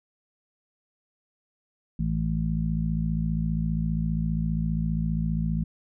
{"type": "harmonic tone", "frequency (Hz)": 55, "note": "A1", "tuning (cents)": 0, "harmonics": [1, 2, 3, 4], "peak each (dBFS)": [-29, -36, -26, -31], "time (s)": [1.99, 5.64], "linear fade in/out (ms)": 5, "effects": []}